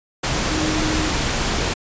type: tone in noise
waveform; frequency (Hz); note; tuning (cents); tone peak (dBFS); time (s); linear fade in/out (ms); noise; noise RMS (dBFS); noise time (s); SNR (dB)
sine; 311.1; D#4; 0; -23; 0.5-1.09; 10; pink; -21; 0.23-1.74; -5
effects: resampled to 16000 Hz